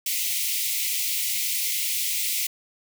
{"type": "high-pass noise", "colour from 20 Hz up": "white", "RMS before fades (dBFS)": -26, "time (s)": [0.06, 2.47], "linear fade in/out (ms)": 5, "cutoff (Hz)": 2000, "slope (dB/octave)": 96, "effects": []}